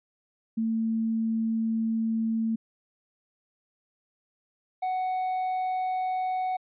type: tone pair in turn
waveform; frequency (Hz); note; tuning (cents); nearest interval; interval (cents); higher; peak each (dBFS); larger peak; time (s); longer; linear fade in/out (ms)
sine / triangle; 224.4 / 743.1; A3 / F#5; +34 / +7; octave + major sixth; 2073; second; -24 / -24; neither; 0.57-2.56 / 4.82-6.57; first; 10
effects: resampled to 8000 Hz